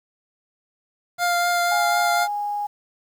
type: tone with vibrato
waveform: 25% pulse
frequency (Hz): 700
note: F5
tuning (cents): +4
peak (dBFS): -15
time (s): 1.18-2.28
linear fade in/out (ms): 50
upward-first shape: triangle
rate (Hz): 4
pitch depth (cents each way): 11
type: tone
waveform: sine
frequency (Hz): 824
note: G#5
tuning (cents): -14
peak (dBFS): -23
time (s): 1.71-2.67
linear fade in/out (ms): 10
effects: 8-bit